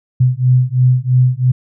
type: beating tone pair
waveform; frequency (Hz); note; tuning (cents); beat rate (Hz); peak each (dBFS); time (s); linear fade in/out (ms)
sine; 125.3 / 128.3; B2 / C3; +25 / -34; 3; -12; 0.2-1.52; 10
effects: none